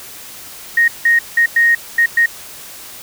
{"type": "tone bursts at uneven times", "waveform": "sine", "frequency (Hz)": 1864.7, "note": "A#6", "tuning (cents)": 0, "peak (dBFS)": -8, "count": 6, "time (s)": [[0.77, 0.88], [1.05, 1.19], [1.37, 1.46], [1.56, 1.75], [1.98, 2.06], [2.17, 2.26]], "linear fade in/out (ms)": 5, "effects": ["white hiss -34 dBFS RMS until 3.02 s"]}